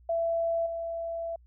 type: tone with level steps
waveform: sine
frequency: 668 Hz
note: E5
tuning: 23 cents sharp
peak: -25 / -31 dBFS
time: 0.09-1.36 s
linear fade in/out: 5 ms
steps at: 0.66 s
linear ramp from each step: 5 ms
effects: added 60 Hz sine -54 dBFS peak until 1.46 s